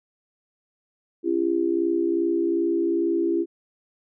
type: tone cluster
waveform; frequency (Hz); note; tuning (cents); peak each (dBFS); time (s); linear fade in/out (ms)
sine; 274.1 / 337 / 399.6; C#4 / E4 / G4; -19 / +38 / +33; -30 / -21 / -27; 1.23-3.46; 50
effects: none